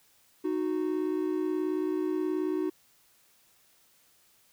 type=tone pair together; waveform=triangle; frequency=309.8 / 368.4 Hz; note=D#4 / F#4; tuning=-7 / -7 cents; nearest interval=minor third; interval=300 cents; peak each=-28 dBFS; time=0.44-2.7 s; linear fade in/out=10 ms; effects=white hiss -64 dBFS RMS until 4.52 s